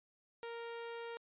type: tone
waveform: sawtooth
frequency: 465.8 Hz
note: A#4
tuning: 1 cent flat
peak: -39 dBFS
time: 0.43-1.17 s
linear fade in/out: 0 ms
effects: resampled to 8000 Hz